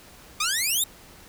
10% pulse exponential sweep, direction up, 1174.7 to 3824 Hz, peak -14 dBFS, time 0.4-0.84 s, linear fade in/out 5 ms, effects pink hiss -49 dBFS RMS until 1.28 s

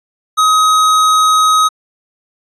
sine tone with hard clipping, 1264 Hz, D#6, 27 cents sharp, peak -9 dBFS, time 0.37-1.69 s, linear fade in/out 20 ms, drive 18 dB, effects resampled to 24000 Hz

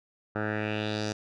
10% pulse tone with low-pass filter sweep, 106.6 Hz, G#2, 46 cents sharp, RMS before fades -31 dBFS, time 0.35-1.13 s, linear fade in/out 10 ms, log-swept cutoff 1300 to 6000 Hz, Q 3, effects none

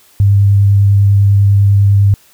sine tone with vibrato, 100 Hz, G2, 35 cents sharp, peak -5 dBFS, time 0.2-2.14 s, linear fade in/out 0 ms, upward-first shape sine, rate 10 Hz, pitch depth 10 cents each way, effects white hiss -47 dBFS RMS until 2.33 s

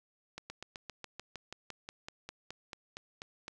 slowing click train, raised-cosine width 0.2 ms, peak -25 dBFS, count 18, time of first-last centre 0.38-3.481 s, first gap 120 ms, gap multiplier 1.05, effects none

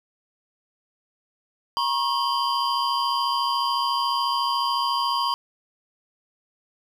triangle tone cluster, 953 / 1087 / 3082 / 4803 Hz, A#5 / C#6 / G7 / D8, +38 / -34 / -30 / +38 cents, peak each -24 / -23 / -29 / -28 dBFS, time 1.77-5.34 s, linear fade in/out 0 ms, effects none

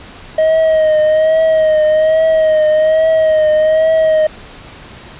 triangle tone with vibrato, 628 Hz, D#5, 16 cents sharp, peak -6 dBFS, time 0.38-4.27 s, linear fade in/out 5 ms, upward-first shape triangle, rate 1.2 Hz, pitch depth 43 cents each way, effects pink hiss -35 dBFS RMS until 5.19 s + resampled to 8000 Hz

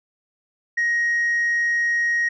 sine tone, 1881 Hz, A#6, 15 cents sharp, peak -16 dBFS, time 0.77-2.29 s, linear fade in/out 10 ms, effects tanh soft clip ceiling -16 dBFS

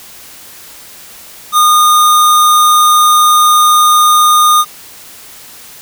sine tone with sample-and-hold, 1222 Hz, D#6, 32 cents flat, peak -4 dBFS, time 1.52-4.65 s, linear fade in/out 50 ms, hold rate 4900 Hz, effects white hiss -34 dBFS RMS until 5.81 s

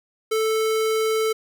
square tone, 440 Hz, A4, in tune, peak -20 dBFS, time 0.31-1.33 s, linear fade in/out 10 ms, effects none

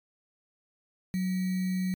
sine tone with sample-and-hold, 185 Hz, F#3, in tune, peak -26 dBFS, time 1.14-1.94 s, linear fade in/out 0 ms, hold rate 2100 Hz, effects MP3 96 kbps

